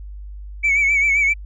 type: tone with vibrato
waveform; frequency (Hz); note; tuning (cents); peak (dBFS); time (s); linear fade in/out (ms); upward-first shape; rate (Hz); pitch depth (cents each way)
sine; 2261; C#7; +34; -12; 0.63-1.34; 20; sine; 7.6; 58
effects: tanh soft clip ceiling -11 dBFS + added 50 Hz sine -31 dBFS peak until 1.45 s